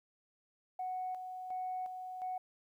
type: tone with tremolo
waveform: sine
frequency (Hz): 740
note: F#5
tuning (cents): 0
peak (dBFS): -35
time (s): 0.79-2.38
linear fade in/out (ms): 5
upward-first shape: square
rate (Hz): 1.4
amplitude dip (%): 50
effects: tanh soft clip ceiling -31 dBFS + 12-bit